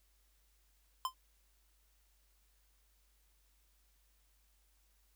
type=tone with exponential decay; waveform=square; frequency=1034 Hz; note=C6; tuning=21 cents flat; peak=-30 dBFS; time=1.05-1.14 s; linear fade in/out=1 ms; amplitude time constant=18 ms; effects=added 50 Hz sine -70 dBFS peak until 5.15 s + white hiss -75 dBFS RMS until 5.15 s